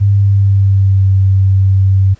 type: tone with pitch glide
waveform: sine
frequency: 100.1 to 96.3 Hz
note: G2 to G2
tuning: +37 to -30 cents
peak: -6 dBFS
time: 0-2.15 s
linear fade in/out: 20 ms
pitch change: -67 cents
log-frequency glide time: 0.12-1.08 s
effects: pink hiss -49 dBFS RMS until 2.19 s + resampled to 16000 Hz